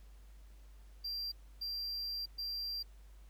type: tone bursts at uneven times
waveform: triangle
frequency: 4725 Hz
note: D8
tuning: 10 cents sharp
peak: -36 dBFS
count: 3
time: 1.04-1.32 / 1.61-2.26 / 2.38-2.83 s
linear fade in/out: 10 ms
effects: added 50 Hz sine -53 dBFS peak until 3.29 s + pink hiss -69 dBFS RMS until 3.29 s